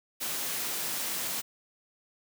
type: high-pass noise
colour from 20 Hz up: white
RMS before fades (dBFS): -33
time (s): 0.2-1.42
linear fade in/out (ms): 20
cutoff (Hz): 120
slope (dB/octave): 48
effects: none